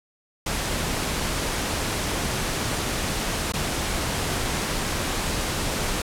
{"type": "noise with dropouts", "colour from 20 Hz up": "pink", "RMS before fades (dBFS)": -26, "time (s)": [0.46, 6.02], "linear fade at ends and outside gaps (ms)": 5, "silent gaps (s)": [3.522, 3.536], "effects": ["low-pass 11000 Hz 12 dB/octave"]}